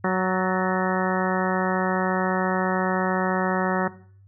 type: harmonic tone with a mistuned harmonic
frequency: 185.8 Hz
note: F#3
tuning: 7 cents sharp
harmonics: 1 / 2 / 3 / 4 / 5 / 6 / 7 / 8 / 9 / 10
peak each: -24 / -27 / -29 / -30 / -31 / -32 / -32 / -33 / -34 / -34 dBFS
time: 0.04-3.88 s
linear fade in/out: 5 ms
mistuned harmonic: 9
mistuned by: +67 cents
effects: noise-tail reverb RT60 0.5 s tail -17 dB re dry + added 98 Hz sine -49 dBFS peak until 4.27 s